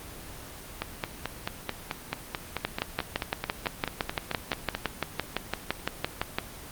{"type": "two click trains", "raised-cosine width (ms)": 0.3, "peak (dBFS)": [-9, -12], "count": [23, 19], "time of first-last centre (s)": [[2.65, 6.385], [0.82, 4.75]], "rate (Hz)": [5.89, 4.58], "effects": ["pink hiss -43 dBFS RMS until 6.71 s", "Opus 24 kbps"]}